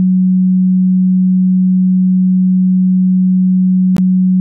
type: tone with dropouts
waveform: sine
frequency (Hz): 185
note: F#3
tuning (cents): 0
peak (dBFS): -7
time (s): 0-4.4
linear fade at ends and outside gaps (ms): 0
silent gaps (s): 3.966-3.982
effects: none